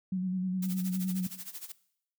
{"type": "tone with vibrato", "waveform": "sine", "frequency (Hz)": 185, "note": "F#3", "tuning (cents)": 0, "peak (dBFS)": -28, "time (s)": [0.12, 1.27], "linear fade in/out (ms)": 5, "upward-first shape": "square", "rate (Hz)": 9.7, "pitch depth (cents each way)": 24}
{"type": "noise with tremolo", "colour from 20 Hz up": "blue", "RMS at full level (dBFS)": -40, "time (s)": [0.62, 1.72], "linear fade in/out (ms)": 5, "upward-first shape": "sine", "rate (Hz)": 13, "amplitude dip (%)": 85}
{"effects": ["noise-tail reverb RT60 0.7 s tail -19 dB re dry"]}